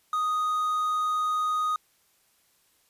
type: tone with quantisation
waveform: triangle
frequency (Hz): 1244.5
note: D#6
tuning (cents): 0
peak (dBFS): -22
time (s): 0.13-1.76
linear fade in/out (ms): 2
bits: 8
effects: white hiss -66 dBFS RMS until 2.89 s + resampled to 32000 Hz